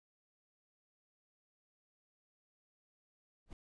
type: noise with exponential growth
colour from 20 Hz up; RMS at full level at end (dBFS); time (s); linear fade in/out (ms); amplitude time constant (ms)
brown; -41; 3.46-3.53; 1; 15
effects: resampled to 22050 Hz